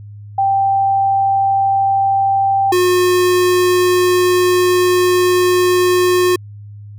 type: tone pair in turn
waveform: sine / square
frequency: 784 / 360.9 Hz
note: G5 / F#4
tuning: 0 / -43 cents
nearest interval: octave + minor second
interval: 1343 cents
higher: first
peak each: -11 dBFS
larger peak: neither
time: 0.38-2.72 / 2.72-6.36 s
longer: second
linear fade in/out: 5 ms
effects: added 103 Hz sine -31 dBFS peak until 6.98 s